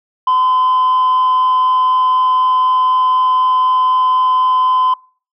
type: tone with amplitude modulation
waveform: sine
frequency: 1021 Hz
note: C6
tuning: 43 cents flat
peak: -6 dBFS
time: 0.27-4.94 s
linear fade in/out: 5 ms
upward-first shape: sine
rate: 246 Hz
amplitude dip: 25%
effects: noise-tail reverb RT60 0.4 s tail -26 dB re dry + tanh soft clip ceiling -8 dBFS